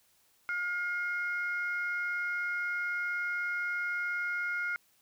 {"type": "tone pair together", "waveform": "sine", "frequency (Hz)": [1421, 2142], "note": ["F6", "C7"], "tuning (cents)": [30, 40], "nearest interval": "perfect fifth", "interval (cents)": 710, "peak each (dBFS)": [-31, -35], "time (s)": [0.49, 4.76], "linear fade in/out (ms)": 0, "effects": ["tanh soft clip ceiling -24 dBFS", "white hiss -68 dBFS RMS until 5.01 s"]}